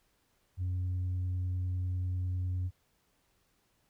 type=tone; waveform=sine; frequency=91 Hz; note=F#2; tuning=28 cents flat; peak=-28 dBFS; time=0.57-2.71 s; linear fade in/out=50 ms; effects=tanh soft clip ceiling -29 dBFS + pink hiss -73 dBFS RMS until 3.89 s